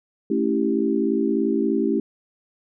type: chord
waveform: sine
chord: A dominant seventh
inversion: none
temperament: equal with one note detuned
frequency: 220 / 277.2 / 328.5 / 392 Hz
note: A3 / C#4 / E4 / G4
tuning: 0 / 0 / -6 / 0 cents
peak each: -24 dBFS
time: 0.3-2 s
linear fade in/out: 5 ms
effects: none